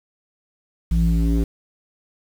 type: tone with low-pass filter sweep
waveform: square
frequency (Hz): 56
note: A1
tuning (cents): +31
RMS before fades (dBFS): -18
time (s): 0.91-1.44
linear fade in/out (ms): 5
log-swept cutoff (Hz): 140 to 350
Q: 2.9
effects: 7-bit